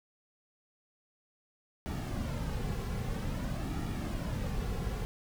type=noise with flanger; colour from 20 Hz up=brown; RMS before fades=-35 dBFS; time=1.86-5.05 s; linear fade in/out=0 ms; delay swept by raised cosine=1.9 to 3.3 ms; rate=0.51 Hz; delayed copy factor=-0.55; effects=none